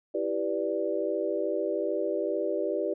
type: chord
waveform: sine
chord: E minor seventh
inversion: none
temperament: equal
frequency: 329.6 / 392 / 493.9 / 587.3 Hz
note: E4 / G4 / B4 / D5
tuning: 0 / 0 / 0 / 0 cents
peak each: -33 / -31 / -33 / -31 dBFS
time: 0.14-2.94 s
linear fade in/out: 10 ms
effects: none